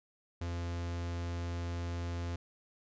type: tone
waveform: 45% pulse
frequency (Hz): 86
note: F2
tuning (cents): -26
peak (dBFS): -35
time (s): 0.41-2.36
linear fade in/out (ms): 5
effects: resampled to 16000 Hz